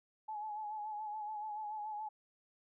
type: tone with vibrato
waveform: sine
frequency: 850 Hz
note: G#5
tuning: 40 cents sharp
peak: -39 dBFS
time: 0.28-2.09 s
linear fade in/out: 10 ms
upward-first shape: sine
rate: 7 Hz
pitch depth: 45 cents each way
effects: none